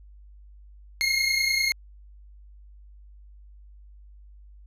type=tone pair together; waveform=25% pulse; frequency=2132 / 2162 Hz; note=C7 / C#7; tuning=+32 / -44 cents; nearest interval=unison; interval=24 cents; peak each=-21 dBFS; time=1.01-1.72 s; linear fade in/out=0 ms; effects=added 50 Hz sine -46 dBFS peak until 4.66 s + low-pass 12000 Hz 12 dB/octave